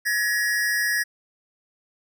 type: tone pair together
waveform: square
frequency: 1687.4 / 1894 Hz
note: G#6 / A#6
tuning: +27 / +27 cents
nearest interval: major second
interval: 200 cents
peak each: -24 / -25 dBFS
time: 0.05-1.04 s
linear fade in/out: 20 ms
effects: none